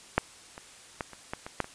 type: clicks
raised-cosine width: 0.5 ms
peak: -6 / -26 / -16 / -29 / -17 / -23 / -11 / -26 dBFS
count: 8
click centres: 0.18 / 0.579 / 1.008 / 1.133 / 1.335 / 1.465 / 1.603 / 1.644 s
effects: white hiss -51 dBFS RMS until 1.74 s + resampled to 22050 Hz